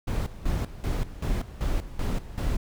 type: noise with tremolo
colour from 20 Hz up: brown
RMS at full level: -26 dBFS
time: 0.07-2.57 s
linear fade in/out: 10 ms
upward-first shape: square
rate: 2.6 Hz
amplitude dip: 80%
effects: none